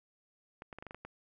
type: clicks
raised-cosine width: 0.5 ms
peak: -30 dBFS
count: 8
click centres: 0.621 / 0.728 / 0.786 / 0.825 / 0.867 / 0.909 / 0.946 / 1.05 s
effects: none